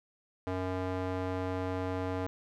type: tone with band-pass filter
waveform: square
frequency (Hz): 92.5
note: F#2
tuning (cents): 0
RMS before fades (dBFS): -34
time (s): 0.47-2.27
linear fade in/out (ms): 0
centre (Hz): 600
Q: 0.72
effects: none